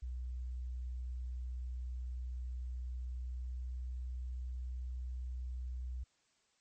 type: tone with pitch glide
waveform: sine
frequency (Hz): 62 to 62.4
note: B1 to B1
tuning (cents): +7 to +19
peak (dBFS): -38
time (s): 0.02-6.04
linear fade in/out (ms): 10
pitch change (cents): +12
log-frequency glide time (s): 3.05-3.84
effects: white hiss -75 dBFS RMS until 6.6 s + MP3 32 kbps